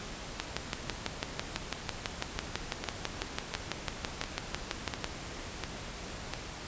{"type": "two click trains", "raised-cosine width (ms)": 0.2, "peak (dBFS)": [-13, -16], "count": [29, 6], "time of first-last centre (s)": [[0.4, 5.043], [2.84, 6.337]], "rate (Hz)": [6.03, 1.43], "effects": ["pink hiss -42 dBFS RMS until 6.67 s", "resampled to 16000 Hz"]}